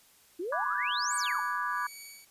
sine exponential two-way sweep, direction up then down, 320.9 to 8870 to 815 Hz, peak -32 dBFS, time 0.39-1.4 s, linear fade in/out 10 ms, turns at 1.16 s
sine chord, G# half-diminished seventh, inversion first, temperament equal, 987.8 / 1174.7 / 1480 / 1661.2 Hz, B5 / D6 / F#6 / G#6, 0 / 0 / 0 / 0 cents, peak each -35 / -33 / -38 / -35 dBFS, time 0.52-1.87 s, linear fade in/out 5 ms
10% pulse tone with tremolo, 2261 Hz, C#7, 34 cents sharp, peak -35 dBFS, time 1.1-2.25 s, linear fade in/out 5 ms, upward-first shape sine, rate 1.4 Hz, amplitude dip 85%
effects white hiss -61 dBFS RMS until 2.3 s + resampled to 32000 Hz

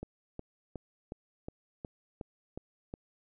click train, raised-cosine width 2 ms, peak -26 dBFS, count 9, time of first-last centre 0.03-2.939 s, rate 2.75 Hz, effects none

